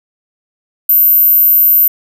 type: tone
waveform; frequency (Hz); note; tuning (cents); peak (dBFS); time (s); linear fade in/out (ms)
sine; 13580; G#9; +37; -5; 0.89-1.88; 5
effects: none